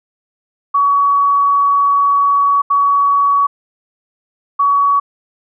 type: tone bursts at uneven times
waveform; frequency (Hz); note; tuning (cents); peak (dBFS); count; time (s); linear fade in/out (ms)
sine; 1129; C#6; +31; -9; 3; 0.74-2.62 / 2.7-3.47 / 4.59-5; 10
effects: none